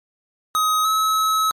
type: tone pair in turn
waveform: square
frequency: 1260 / 1288.7 Hz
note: D#6 / E6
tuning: +21 / -40 cents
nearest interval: unison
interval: 39 cents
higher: second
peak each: -17 dBFS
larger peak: neither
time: 0.55-0.85 / 0.85-1.51 s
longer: second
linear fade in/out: 0 ms
effects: MP3 64 kbps